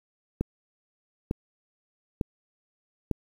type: click train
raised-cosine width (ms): 3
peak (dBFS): -13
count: 4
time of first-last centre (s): 0.41-3.113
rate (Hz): 1.11
effects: 8-bit